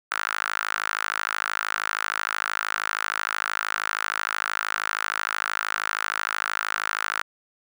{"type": "tone with high-pass filter", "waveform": "sawtooth", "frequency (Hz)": 53, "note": "G#1", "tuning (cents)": 36, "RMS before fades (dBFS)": -28, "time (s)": [0.11, 7.22], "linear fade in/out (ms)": 5, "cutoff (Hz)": 1400, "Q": 4.5, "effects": []}